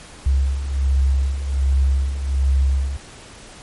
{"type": "beating tone pair", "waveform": "sine", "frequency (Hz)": [66.7, 68], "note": ["C2", "C#2"], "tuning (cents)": [34, -33], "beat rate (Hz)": 1.3, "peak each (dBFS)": [-22, -16], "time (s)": [0.26, 2.97], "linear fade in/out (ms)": 5, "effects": ["pink hiss -41 dBFS RMS until 3.62 s", "MP3 48 kbps"]}